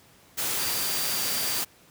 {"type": "tone in noise", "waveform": "sine", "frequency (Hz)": 4699, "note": "D8", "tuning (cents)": 0, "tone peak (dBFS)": -34, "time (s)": [0.58, 1.62], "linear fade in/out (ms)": 20, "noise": "white", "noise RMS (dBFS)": -28, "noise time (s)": [0.37, 1.65], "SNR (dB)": -9, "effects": ["pink hiss -56 dBFS RMS until 1.9 s", "high-pass 80 Hz 12 dB/octave"]}